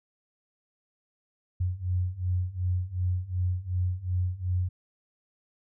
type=beating tone pair; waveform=sine; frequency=89.2 / 91.9 Hz; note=F2 / F#2; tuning=+37 / -11 cents; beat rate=2.7 Hz; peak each=-30 / -28 dBFS; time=1.6-4.69 s; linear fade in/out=10 ms; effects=none